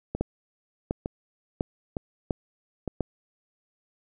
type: two click trains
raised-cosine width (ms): 2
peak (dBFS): -16 / -12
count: 4 / 5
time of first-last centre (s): 0.15-2.877 / 0.21-3.007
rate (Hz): 1.1 / 1.43
effects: none